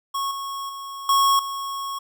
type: tone with level steps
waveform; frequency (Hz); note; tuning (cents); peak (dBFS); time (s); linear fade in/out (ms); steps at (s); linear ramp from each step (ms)
square; 1100; C#6; -14; -24 / -29 / -33 / -16 / -28; 0.14-1.99; 10; 0.31 / 0.69 / 1.09 / 1.39; 2
effects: none